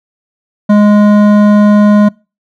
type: tone with hard clipping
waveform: sine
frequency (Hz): 207.7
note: G#3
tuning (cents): 0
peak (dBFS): -5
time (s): 0.69-2.09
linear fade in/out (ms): 10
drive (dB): 12
effects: noise-tail reverb RT60 0.3 s tail -25 dB re dry